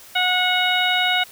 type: harmonic tone with a mistuned harmonic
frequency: 730 Hz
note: F#5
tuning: 24 cents flat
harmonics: 1 / 2 / 3 / 4 / 5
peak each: -23 / -23 / -23 / -23 / -23 dBFS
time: 0.15-1.24 s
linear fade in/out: 10 ms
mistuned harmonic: 5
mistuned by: +51 cents
effects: white hiss -44 dBFS RMS until 1.31 s